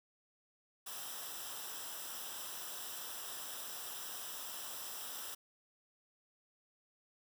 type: noise with comb filter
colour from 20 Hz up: white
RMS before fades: -45 dBFS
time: 0.86-5.35 s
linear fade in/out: 10 ms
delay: 0.45 ms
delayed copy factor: -0.7
effects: none